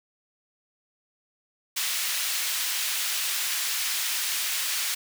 pink high-pass noise, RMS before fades -28 dBFS, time 1.76-4.95 s, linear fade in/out 10 ms, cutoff 2300 Hz, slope 12 dB/octave, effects none

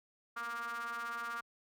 square ring-modulated tone, 116.54 Hz, A#2, in tune, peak -36 dBFS, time 0.36-1.41 s, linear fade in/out 10 ms, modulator 1290 Hz, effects high-pass 60 Hz 12 dB/octave

